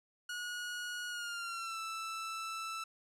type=tone with pitch glide; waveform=sawtooth; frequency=1451 to 1322.9 Hz; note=F#6 to E6; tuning=-34 to +6 cents; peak=-35 dBFS; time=0.29-2.84 s; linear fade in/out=5 ms; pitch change=-160 cents; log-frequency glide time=1.09-1.8 s; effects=low-pass 10000 Hz 12 dB/octave